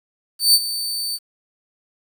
sawtooth tone with ADSR envelope, 4558 Hz, C#8, 47 cents sharp, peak -6 dBFS, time 0.39-1.19 s, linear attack 150 ms, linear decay 48 ms, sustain -14 dB, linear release 45 ms, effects 8-bit

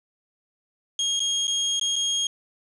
30% pulse tone with dropouts, 3257 Hz, G#7, 34 cents flat, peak -19 dBFS, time 0.99-2.27 s, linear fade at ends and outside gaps 2 ms, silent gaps 1.195-1.202 / 1.471-1.478 / 1.797-1.812 / 1.958-1.962 s, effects resampled to 24000 Hz + 8-bit

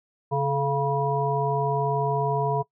harmonic tone with a mistuned harmonic, 138.59 Hz, C#3, in tune, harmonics 1 / 3 / 5 / 7, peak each -26 / -27 / -29 / -27 dBFS, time 0.31-2.63 s, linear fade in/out 20 ms, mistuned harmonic 3, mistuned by +56 cents, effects noise-tail reverb RT60 0.1 s tail -21 dB re dry

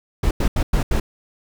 brown noise bursts at uneven times, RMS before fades -17 dBFS, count 5, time 0.23-0.31 / 0.4-0.48 / 0.56-0.63 / 0.73-0.83 / 0.91-1 s, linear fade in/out 5 ms, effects none

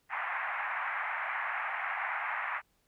white band-pass noise, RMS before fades -35 dBFS, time 0.09-2.62 s, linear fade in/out 50 ms, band 720 to 2200 Hz, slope 48 dB/octave, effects pink hiss -73 dBFS RMS until 2.87 s

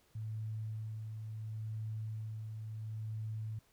sine tone with tremolo, 109.4 Hz, A2, 9 cents flat, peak -37 dBFS, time 0.15-3.59 s, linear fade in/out 5 ms, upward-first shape sine, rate 0.72 Hz, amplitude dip 35%, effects pink hiss -70 dBFS RMS until 3.72 s

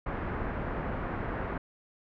pink low-pass noise, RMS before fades -34 dBFS, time 0.06-1.58 s, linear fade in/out 5 ms, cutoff 1800 Hz, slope 24 dB/octave, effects none

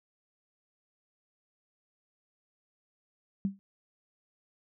sine tone with exponential decay, 196 Hz, G3, in tune, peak -23 dBFS, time 3.45-3.59 s, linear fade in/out 0 ms, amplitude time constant 30 ms, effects none

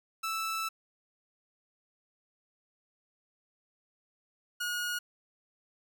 sawtooth tone pair in turn, 1318.5 / 1442.6 Hz, E6 / F#6, 0 / -44 cents, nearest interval major second, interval 156 cents, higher second, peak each -28 dBFS, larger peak neither, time 0.23-0.69 / 4.6-4.99 s, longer first, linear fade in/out 10 ms, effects none

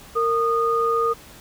sine tone pair together, 460.4 / 1229.1 Hz, A#4 / D#6, -22 / -22 cents, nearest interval octave + perfect fourth, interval 1700 cents, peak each -21 / -20 dBFS, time 0.15-1.14 s, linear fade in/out 20 ms, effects pink hiss -45 dBFS RMS until 1.4 s

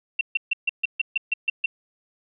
sine tone bursts, 2716 Hz, F7, 49 cents flat, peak -18 dBFS, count 10, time 0.19-1.66 s, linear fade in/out 5 ms, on 21 ms, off 140 ms, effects none

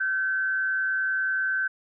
sine tone with frequency modulation, 1537 Hz, G6, 35 cents flat, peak -23 dBFS, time 0-1.68 s, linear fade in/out 10 ms, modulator 142 Hz, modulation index 0.39, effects none

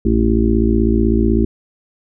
harmonic tone, 56 Hz, A1, 31 cents sharp, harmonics 1 / 2 / 4 / 5 / 6 / 7, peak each -16 / -22 / -16 / -22 / -18 / -21 dBFS, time 0.05-1.45 s, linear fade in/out 5 ms, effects none

